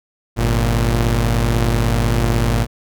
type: tone pair together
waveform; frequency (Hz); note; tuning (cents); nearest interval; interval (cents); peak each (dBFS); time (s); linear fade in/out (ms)
sawtooth; 50.17 / 116.54; G1 / A#2; +41 / 0; octave + minor third; 1459; -13; 0.36-2.67; 50
effects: none